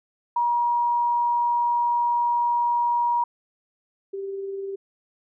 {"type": "tone", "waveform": "sine", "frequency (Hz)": 954, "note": "A#5", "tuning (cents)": 40, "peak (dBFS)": -19, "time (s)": [0.36, 3.24], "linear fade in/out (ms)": 5}
{"type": "tone with tremolo", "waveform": "sine", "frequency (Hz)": 392, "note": "G4", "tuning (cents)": 0, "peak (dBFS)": -27, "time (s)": [4.13, 4.76], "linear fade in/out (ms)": 10, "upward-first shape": "sine", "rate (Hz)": 20, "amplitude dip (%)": 30}
{"effects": []}